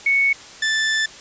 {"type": "tone pair in turn", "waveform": ["sine", "sawtooth"], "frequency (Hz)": [2217, 1759.6], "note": ["C#7", "A6"], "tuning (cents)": [0, 0], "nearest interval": "major third", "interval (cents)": 400, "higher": "first", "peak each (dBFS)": -14, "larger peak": "neither", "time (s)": [[0.06, 0.33], [0.62, 1.06]], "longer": "second", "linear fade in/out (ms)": 5, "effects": ["white hiss -40 dBFS RMS until 1.2 s", "resampled to 16000 Hz"]}